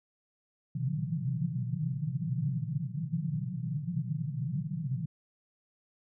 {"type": "band-pass noise", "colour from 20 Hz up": "pink", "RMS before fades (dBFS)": -33, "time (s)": [0.75, 5.06], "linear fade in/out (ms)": 5, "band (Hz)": [120, 180], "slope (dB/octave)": 96, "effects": []}